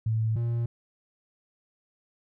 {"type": "tone pair in turn", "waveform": ["sine", "triangle"], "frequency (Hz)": [111, 117.6], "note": ["A2", "A#2"], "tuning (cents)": [16, 16], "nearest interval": "minor second", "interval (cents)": 100, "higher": "second", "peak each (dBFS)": -23, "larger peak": "neither", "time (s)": [[0.06, 0.36], [0.36, 0.66]], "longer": "neither", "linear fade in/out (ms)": 5, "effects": []}